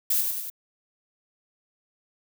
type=noise with echo; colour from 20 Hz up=violet; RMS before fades=-23 dBFS; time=0.1-0.21 s; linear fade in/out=5 ms; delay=97 ms; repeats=3; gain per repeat=-4 dB; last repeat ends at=0.501 s; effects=none